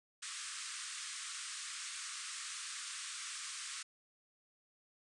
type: band-pass noise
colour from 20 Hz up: white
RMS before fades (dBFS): -45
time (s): 0.22-3.83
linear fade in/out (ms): 10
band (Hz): 1100 to 9400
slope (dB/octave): 96
effects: none